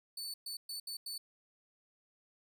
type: tone bursts at uneven times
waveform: sawtooth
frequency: 4489 Hz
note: C#8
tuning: 21 cents sharp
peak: -37 dBFS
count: 5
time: 0.17-0.34 / 0.46-0.57 / 0.69-0.8 / 0.87-0.97 / 1.06-1.18 s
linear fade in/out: 5 ms
effects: none